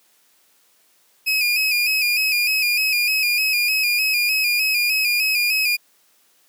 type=tone with vibrato; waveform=30% pulse; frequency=2489 Hz; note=D#7; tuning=in tune; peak=-14 dBFS; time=1.26-5.77 s; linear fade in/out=20 ms; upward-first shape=square; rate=3.3 Hz; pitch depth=48 cents each way; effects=white hiss -59 dBFS RMS until 6.48 s + high-pass 200 Hz 12 dB/octave